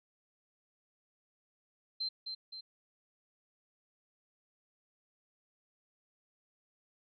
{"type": "tone with echo", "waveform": "sine", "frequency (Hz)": 4120, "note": "C8", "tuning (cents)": -28, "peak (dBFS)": -33, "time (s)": [2, 2.09], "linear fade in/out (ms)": 10, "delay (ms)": 260, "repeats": 2, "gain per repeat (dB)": -5, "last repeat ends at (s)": 2.61, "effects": []}